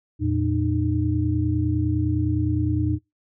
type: tone cluster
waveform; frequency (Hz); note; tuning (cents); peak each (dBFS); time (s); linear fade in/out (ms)
sine; 85 / 114.8 / 304.6; F2 / A#2 / D#4; -46 / -26 / -37; -24; 0.19-2.99; 50
effects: noise-tail reverb RT60 0.2 s tail -25 dB re dry